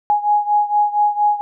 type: beating tone pair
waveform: sine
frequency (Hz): 830.6 / 834.9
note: G#5 / G#5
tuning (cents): 0 / +9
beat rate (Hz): 4.3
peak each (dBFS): -15 / -18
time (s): 0.1-1.41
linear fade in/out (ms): 0
effects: none